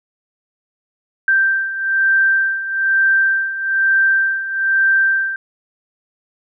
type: beating tone pair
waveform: sine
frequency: 1568 / 1569.1 Hz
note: G6 / G6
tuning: 0 / +1 cents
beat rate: 1.1 Hz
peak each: -19 / -14 dBFS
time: 1.28-5.36 s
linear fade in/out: 2 ms
effects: none

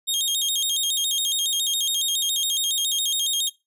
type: tone with vibrato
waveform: sawtooth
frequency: 3463 Hz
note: A7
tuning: 28 cents flat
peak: -18 dBFS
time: 0.07-3.5 s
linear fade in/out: 20 ms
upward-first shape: square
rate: 7.2 Hz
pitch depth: 120 cents each way
effects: noise-tail reverb RT60 0.2 s tail -19 dB re dry

